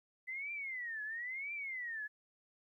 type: tone with vibrato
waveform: sine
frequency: 2003 Hz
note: B6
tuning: 24 cents sharp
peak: -39 dBFS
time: 0.27-2.08 s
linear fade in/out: 20 ms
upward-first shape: triangle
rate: 0.99 Hz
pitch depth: 300 cents each way
effects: 13-bit